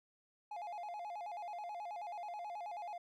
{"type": "tone with vibrato", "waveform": "triangle", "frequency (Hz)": 766, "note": "G5", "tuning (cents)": -40, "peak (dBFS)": -40, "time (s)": [0.51, 2.98], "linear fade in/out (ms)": 5, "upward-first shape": "square", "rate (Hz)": 9.3, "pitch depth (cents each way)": 160, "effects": []}